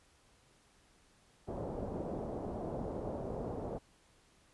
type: low-pass noise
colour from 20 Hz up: white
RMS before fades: -40 dBFS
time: 1.47-3.79 s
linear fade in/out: 20 ms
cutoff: 660 Hz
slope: 24 dB/octave
effects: pink hiss -67 dBFS RMS until 4.53 s + resampled to 24000 Hz